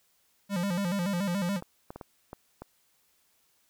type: tone with vibrato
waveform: square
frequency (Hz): 187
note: F#3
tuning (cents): +19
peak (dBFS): -28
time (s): 0.49-1.61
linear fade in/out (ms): 50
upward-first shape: square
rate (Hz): 7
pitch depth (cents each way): 120
type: clicks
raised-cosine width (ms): 1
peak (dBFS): -26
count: 6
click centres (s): 1.624 / 1.905 / 1.96 / 2.012 / 2.331 / 2.62
effects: white hiss -69 dBFS RMS until 3.69 s